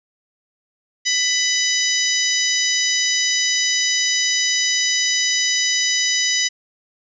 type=harmonic tone with a mistuned harmonic; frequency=996 Hz; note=B5; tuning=14 cents sharp; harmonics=2 / 3 / 4 / 5 / 6 / 7; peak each=-23 / -24 / -26 / -22 / -22 / -28 dBFS; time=1.05-6.49 s; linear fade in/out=20 ms; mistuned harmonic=4; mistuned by=-55 cents; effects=none